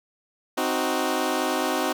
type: chord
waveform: 15% pulse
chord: C diminished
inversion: none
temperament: equal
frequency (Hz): 261.6 / 311.1 / 370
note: C4 / Eb4 / Gb4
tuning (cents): 0 / 0 / 0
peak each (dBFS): -21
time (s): 0.57-1.93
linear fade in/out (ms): 10
effects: none